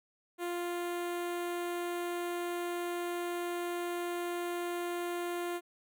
sawtooth tone with notch filter, 349.2 Hz, F4, in tune, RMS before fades -36 dBFS, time 0.38-5.61 s, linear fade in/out 50 ms, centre 5100 Hz, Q 1.3, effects none

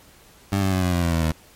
20% pulse tone with pitch steps, 98.8 / 95.82 / 92.93 / 90.13 / 87.41 / 84.78 / 82.22 / 79.74 Hz, G2 / G2 / F#2 / F#2 / F2 / E2 / E2 / D#2, +14 / -39 / +8 / -45 / +2 / +49 / -4 / +43 cents, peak -14 dBFS, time 0.52-1.32 s, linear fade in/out 5 ms, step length 100 ms, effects pink hiss -51 dBFS RMS until 1.55 s + MP3 64 kbps

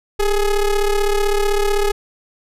square ring-modulated tone, 210.9 Hz, G#3, 27 cents sharp, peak -12 dBFS, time 0.19-1.92 s, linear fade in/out 10 ms, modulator 193 Hz, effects resampled to 32000 Hz

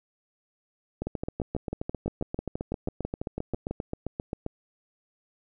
two click trains, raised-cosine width 2 ms, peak -17 / -17 dBFS, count 27 / 17, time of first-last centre 1.02-4.464 / 1.07-3.71 s, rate 7.55 / 6.06 Hz, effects none

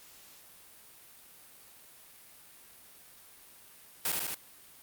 white noise with echo, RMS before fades -30 dBFS, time 4.05-4.12 s, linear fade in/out 2 ms, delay 75 ms, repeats 3, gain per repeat -2 dB, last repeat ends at 4.345 s, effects white hiss -55 dBFS RMS until 4.82 s + Opus 48 kbps

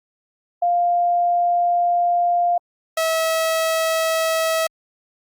sine / sawtooth tone pair in turn, 700 / 646.9 Hz, F5 / E5, +4 / -33 cents, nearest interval minor second, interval 137 cents, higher first, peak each -15 / -14 dBFS, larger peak second, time 0.62-2.58 / 2.97-4.67 s, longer first, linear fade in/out 5 ms, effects Opus 48 kbps

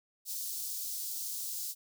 white high-pass noise, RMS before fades -38 dBFS, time 0.25-1.75 s, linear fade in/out 50 ms, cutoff 4500 Hz, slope 24 dB/octave, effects none

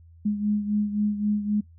sine beating tone pair, 207.7 / 211.5 Hz, G#3 / G#3, 0 / +32 cents, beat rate 3.8 Hz, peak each -23 / -29 dBFS, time 0.25-1.61 s, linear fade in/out 10 ms, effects noise-tail reverb RT60 0.1 s tail -20 dB re dry + added 83 Hz sine -48 dBFS peak until 1.78 s

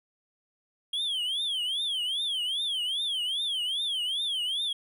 triangle tone with vibrato, 3233 Hz, G#7, 47 cents flat, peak -26 dBFS, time 0.93-4.73 s, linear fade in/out 5 ms, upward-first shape triangle, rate 2.5 Hz, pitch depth 230 cents each way, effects none

